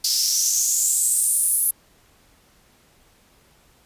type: noise with high-pass filter sweep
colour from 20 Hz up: white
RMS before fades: -20 dBFS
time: 0.04-1.71 s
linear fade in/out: 5 ms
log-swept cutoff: 4900 to 11000 Hz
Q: 6.2
effects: pink hiss -57 dBFS RMS until 3.85 s + resampled to 32000 Hz